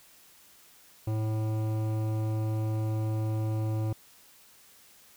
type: tone with hard clipping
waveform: sine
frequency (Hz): 109.1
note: A2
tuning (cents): -14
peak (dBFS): -29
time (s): 1.07-3.93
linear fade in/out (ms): 5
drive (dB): 14
effects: white hiss -57 dBFS RMS until 5.16 s